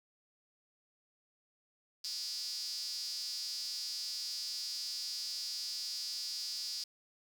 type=tone with high-pass filter; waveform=sawtooth; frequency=243.8 Hz; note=B3; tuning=22 cents flat; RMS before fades=-40 dBFS; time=2.04-6.84 s; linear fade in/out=5 ms; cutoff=4900 Hz; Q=9.4; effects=11-bit